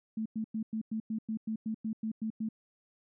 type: tone bursts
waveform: sine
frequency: 220 Hz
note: A3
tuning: in tune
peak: -31 dBFS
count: 13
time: 0.17-2.489 s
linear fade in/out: 5 ms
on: 87 ms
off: 99 ms
effects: none